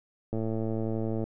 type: click train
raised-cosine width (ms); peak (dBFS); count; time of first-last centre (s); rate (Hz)
2; -19; 102; 0.33-1.24; 111
effects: none